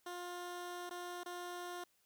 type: tone with dropouts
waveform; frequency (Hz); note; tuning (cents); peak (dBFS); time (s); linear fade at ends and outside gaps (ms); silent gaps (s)
15% pulse; 353.9; F4; +23; -37; 0.06-1.84; 5; 0.895-0.908 / 1.235-1.259
effects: white hiss -75 dBFS RMS until 2.05 s